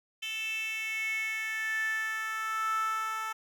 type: tone with high-pass filter sweep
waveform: 10% pulse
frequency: 440 Hz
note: A4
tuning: in tune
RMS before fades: -33 dBFS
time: 0.22-3.33 s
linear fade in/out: 10 ms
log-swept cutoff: 2900 to 1100 Hz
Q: 7.7
effects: none